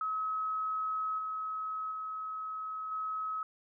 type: tone with level steps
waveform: sine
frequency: 1281 Hz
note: E6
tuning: 50 cents flat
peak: -31 / -34 / -36 / -33 dBFS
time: 0.01-3.43 s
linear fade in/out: 2 ms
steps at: 1.18 / 1.91 / 2.91 s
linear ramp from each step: 10 ms
effects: none